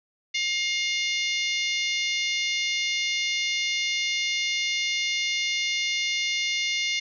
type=harmonic tone; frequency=710 Hz; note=F5; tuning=28 cents sharp; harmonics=3 / 4 / 5 / 6 / 7 / 8 / 9; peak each=-27 / -31 / -31 / -35 / -37 / -37 / -38 dBFS; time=0.34-7 s; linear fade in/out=10 ms; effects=none